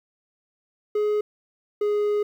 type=tone pair in turn; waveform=triangle; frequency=420 / 415.7 Hz; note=G#4 / G#4; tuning=+19 / +2 cents; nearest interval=unison; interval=17 cents; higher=first; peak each=-18 dBFS; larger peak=neither; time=0.95-1.21 / 1.81-2.23 s; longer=second; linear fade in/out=5 ms; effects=10-bit